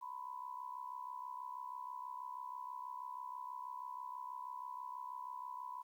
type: tone with amplitude modulation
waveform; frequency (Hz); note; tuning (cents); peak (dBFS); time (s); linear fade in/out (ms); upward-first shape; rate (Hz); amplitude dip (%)
sine; 995; B5; +13; -40; 0.01-5.83; 20; sine; 66.2; 80
effects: 12-bit